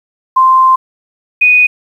sine tone pair in turn, 1044 / 2483 Hz, C6 / D#7, -4 / -4 cents, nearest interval octave + minor third, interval 1500 cents, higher second, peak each -4 dBFS, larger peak neither, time 0.36-0.76 / 1.41-1.67 s, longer first, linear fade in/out 10 ms, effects 7-bit

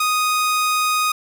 sawtooth tone, 1244.5 Hz, D#6, in tune, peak -13 dBFS, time 0-1.12 s, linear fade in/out 5 ms, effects none

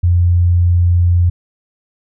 sine tone, 87.6 Hz, F2, 6 cents sharp, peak -8 dBFS, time 0.03-1.3 s, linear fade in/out 10 ms, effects none

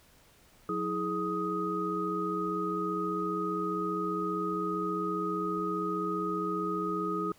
sine tone cluster, 181.8 / 324 / 419.1 / 1251 Hz, F#3 / E4 / G#4 / D#6, -30 / -30 / +16 / +9 cents, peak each -37 / -35 / -35 / -33 dBFS, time 0.69-7.32 s, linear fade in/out 2 ms, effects pink hiss -61 dBFS RMS until 7.38 s

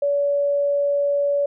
sine tone, 570 Hz, C#5, 48 cents sharp, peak -17 dBFS, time 0.02-1.46 s, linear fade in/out 5 ms, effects none

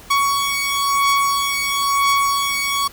sawtooth beating tone pair, 1118 / 1119 Hz, C#6 / C#6, +14 / +16 cents, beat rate 1 Hz, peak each -17 / -14 dBFS, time 0.1-2.88 s, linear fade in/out 10 ms, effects pink hiss -42 dBFS RMS until 2.92 s

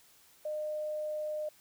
sine tone, 609 Hz, D#5, 37 cents flat, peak -33 dBFS, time 0.45-1.49 s, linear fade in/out 5 ms, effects white hiss -62 dBFS RMS until 1.6 s

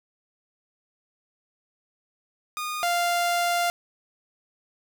sawtooth tone pair in turn, 1226 / 696.5 Hz, D#6 / F5, -26 / -5 cents, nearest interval minor seventh, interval 979 cents, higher first, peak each -25 / -18 dBFS, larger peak second, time 2.57-2.83 / 2.83-3.7 s, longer second, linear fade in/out 0 ms, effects none

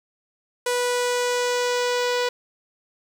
sawtooth tone with low-pass filter sweep, 490.8 Hz, B4, 11 cents flat, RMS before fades -23 dBFS, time 0.66-2.29 s, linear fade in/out 5 ms, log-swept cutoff 9600 to 4800 Hz, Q 1.5, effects 7-bit

